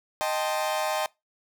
40% pulse chord, A half-diminished seventh, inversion second, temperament equal, 622.3 / 784 / 880 / 1046.5 Hz, Eb5 / G5 / A5 / C6, 0 / 0 / 0 / 0 cents, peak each -28 / -30 / -32 / -33 dBFS, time 0.21-1.06 s, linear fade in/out 0 ms, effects noise-tail reverb RT60 0.2 s tail -22 dB re dry

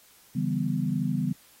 sine chord, C# half-diminished seventh, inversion none, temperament equal with one note detuned, 142.24 / 164.81 / 196 / 246.9 Hz, C#3 / E3 / G3 / B3, +45 / 0 / 0 / 0 cents, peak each -30 dBFS, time 0.35-1.33 s, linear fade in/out 10 ms, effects white hiss -57 dBFS RMS until 1.6 s + AAC 48 kbps

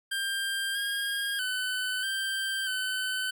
25% pulse tone with pitch steps, 1590 / 1623 / 1509 / 1571 / 1517 Hz, G6 / G#6 / F#6 / G6 / F#6, +24 / -40 / +34 / +3 / +43 cents, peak -25 dBFS, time 0.11-3.31 s, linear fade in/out 10 ms, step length 640 ms, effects none

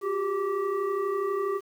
sine tone with frequency modulation, 399.6 Hz, G4, 33 cents sharp, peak -25 dBFS, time 0.01-1.61 s, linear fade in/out 50 ms, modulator 767 Hz, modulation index 0.95, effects 9-bit

